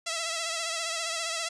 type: tone with vibrato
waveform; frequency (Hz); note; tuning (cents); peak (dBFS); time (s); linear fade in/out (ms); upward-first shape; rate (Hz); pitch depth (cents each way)
5% pulse; 662; E5; +7; -18; 0.06-1.49; 10; triangle; 15; 59
effects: resampled to 22050 Hz